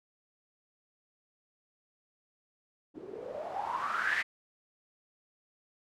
blue noise with low-pass filter sweep, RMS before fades -35 dBFS, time 2.94-4.23 s, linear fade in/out 20 ms, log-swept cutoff 320 to 2000 Hz, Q 8.3, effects none

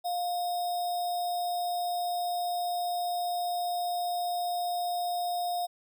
sine tone with sample-and-hold, 705 Hz, F5, 16 cents sharp, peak -28 dBFS, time 0.04-5.67 s, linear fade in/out 20 ms, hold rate 4410 Hz, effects none

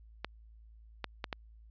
clicks, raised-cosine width 0.3 ms, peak -19 dBFS, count 4, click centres 0.246 / 1.043 / 1.242 / 1.328 s, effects added 55 Hz sine -53 dBFS peak until 1.7 s + resampled to 11025 Hz

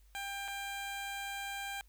15% pulse tone with dropouts, 795 Hz, G5, 24 cents sharp, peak -32 dBFS, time 0.15-1.81 s, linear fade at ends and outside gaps 0 ms, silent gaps 0.479-0.483 s, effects added 50 Hz sine -59 dBFS peak until 1.88 s + white hiss -72 dBFS RMS until 1.88 s

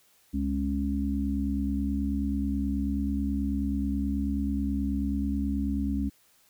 harmonic tone, 69.3 Hz, C#2, in tune, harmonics 1 / 3 / 4, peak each -30 / -30 / -30 dBFS, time 0.33-6.1 s, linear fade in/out 20 ms, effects white hiss -63 dBFS RMS until 6.49 s

